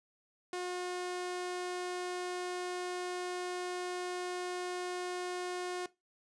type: tone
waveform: sawtooth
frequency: 360 Hz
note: F#4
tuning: 47 cents flat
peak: -32 dBFS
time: 0.53-5.86 s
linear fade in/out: 2 ms
effects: noise-tail reverb RT60 0.2 s tail -18 dB re dry + resampled to 22050 Hz